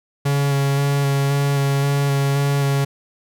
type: tone with vibrato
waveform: 45% pulse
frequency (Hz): 140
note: C#3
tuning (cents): +18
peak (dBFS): -16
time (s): 0.25-2.85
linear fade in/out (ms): 10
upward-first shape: square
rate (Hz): 1.9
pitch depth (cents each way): 12
effects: none